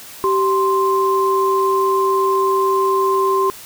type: tone pair together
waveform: sine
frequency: 387 / 1046.5 Hz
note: G4 / C6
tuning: -22 / 0 cents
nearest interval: octave + perfect fourth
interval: 1722 cents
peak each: -16 dBFS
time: 0.24-3.5 s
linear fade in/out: 0 ms
effects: white hiss -37 dBFS RMS until 3.65 s